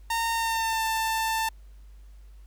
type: tone with pitch glide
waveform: sawtooth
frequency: 917 to 890.4 Hz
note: A#5 to A5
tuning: -29 to +20 cents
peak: -21 dBFS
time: 0.1-1.49 s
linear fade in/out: 5 ms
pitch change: -51 cents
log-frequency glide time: 0.33-0.84 s
effects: added 50 Hz sine -45 dBFS peak until 2.46 s + pink hiss -66 dBFS RMS until 2.46 s